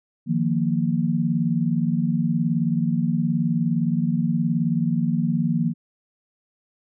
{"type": "chord", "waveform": "sine", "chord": "Eb suspended second", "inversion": "none", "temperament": "equal", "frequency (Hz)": [155.56, 174.61, 233.1], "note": ["Eb3", "F3", "Bb3"], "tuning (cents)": [0, 0, 0], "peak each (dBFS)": [-24, -23, -23], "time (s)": [0.26, 5.74], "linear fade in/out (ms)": 50, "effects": []}